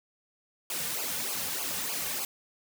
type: noise with flanger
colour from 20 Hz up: white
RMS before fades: -33 dBFS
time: 0.7-2.25 s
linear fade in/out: 2 ms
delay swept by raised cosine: 0.52 to 3.12 ms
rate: 3.3 Hz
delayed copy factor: -1
effects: none